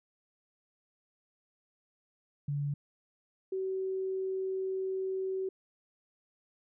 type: tone pair in turn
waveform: sine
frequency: 143.6 / 379.8 Hz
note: D3 / F#4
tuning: -39 / +45 cents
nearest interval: octave + perfect fourth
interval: 1684 cents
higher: second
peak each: -30 / -31 dBFS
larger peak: first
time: 2.48-2.74 / 3.52-5.49 s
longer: second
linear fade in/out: 5 ms
effects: none